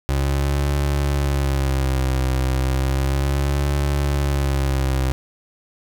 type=tone with vibrato; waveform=30% pulse; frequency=68 Hz; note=C#2; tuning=33 cents flat; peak=-15 dBFS; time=0.09-5.12 s; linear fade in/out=0 ms; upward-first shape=sine; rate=0.33 Hz; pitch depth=78 cents each way; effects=9-bit